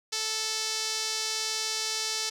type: tone with band-pass filter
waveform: sawtooth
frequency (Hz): 439.1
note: A4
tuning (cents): -4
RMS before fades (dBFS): -31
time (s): 0.12-2.3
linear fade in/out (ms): 10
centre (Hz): 5300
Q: 2.2
effects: none